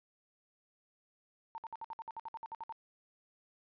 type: tone bursts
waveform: sine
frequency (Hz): 908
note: A#5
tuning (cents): -46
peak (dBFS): -40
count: 14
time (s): 1.55-2.724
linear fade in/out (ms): 0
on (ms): 30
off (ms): 58
effects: resampled to 11025 Hz